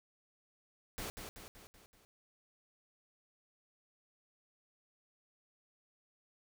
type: noise with echo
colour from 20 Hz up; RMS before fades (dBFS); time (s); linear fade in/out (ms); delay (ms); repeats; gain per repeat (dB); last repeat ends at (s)
pink; -42; 0.98-1.1; 0; 190; 5; -5; 2.05
effects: none